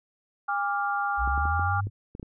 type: chord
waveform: sine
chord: D diminished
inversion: second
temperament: equal with one note detuned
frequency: 811.6 / 1174.7 / 1396.9 Hz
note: Ab5 / D6 / F6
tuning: -40 / 0 / 0 cents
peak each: -28 / -31 / -29 dBFS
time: 0.48-1.81 s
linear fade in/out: 10 ms
type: linear sweep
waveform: sine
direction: up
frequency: 58.2 to 104.5 Hz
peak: -26 dBFS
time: 1.17-1.9 s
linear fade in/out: 50 ms
type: clicks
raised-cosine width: 3 ms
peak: -26 dBFS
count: 8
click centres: 1.276 / 1.378 / 1.455 / 1.595 / 1.87 / 2.151 / 2.197 / 2.229 s
effects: none